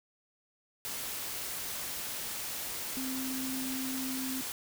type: tone in noise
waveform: sine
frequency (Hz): 261.6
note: C4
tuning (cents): 0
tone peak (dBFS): -35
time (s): 2.97-4.41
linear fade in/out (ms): 0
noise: white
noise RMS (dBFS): -38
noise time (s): 0.85-4.52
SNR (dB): 0
effects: none